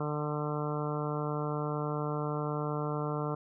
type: harmonic tone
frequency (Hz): 149.3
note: D3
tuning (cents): +29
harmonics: 1 / 2 / 3 / 4 / 5 / 6 / 7 / 8 / 9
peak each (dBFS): -34 / -39 / -37 / -41 / -43 / -45 / -42 / -43 / -44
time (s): 0-3.35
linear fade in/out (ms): 5
effects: none